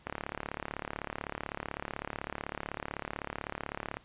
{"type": "click train", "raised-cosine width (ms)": 0.5, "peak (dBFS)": -20, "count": 141, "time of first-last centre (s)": [0.07, 3.97], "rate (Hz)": 35.9, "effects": ["pink hiss -60 dBFS RMS until 4.04 s", "resampled to 8000 Hz"]}